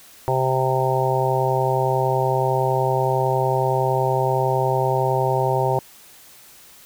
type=harmonic tone; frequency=130.81 Hz; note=C3; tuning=in tune; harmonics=1 / 3 / 4 / 5 / 6 / 7; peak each=-23 / -24 / -25 / -26 / -25 / -24 dBFS; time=0.28-5.79 s; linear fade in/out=0 ms; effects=white hiss -47 dBFS RMS until 6.85 s